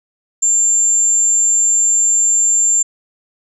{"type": "tone", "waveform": "sine", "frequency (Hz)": 7300, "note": "A#8", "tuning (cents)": -37, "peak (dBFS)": -10, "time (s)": [0.42, 2.83], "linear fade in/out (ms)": 10, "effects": []}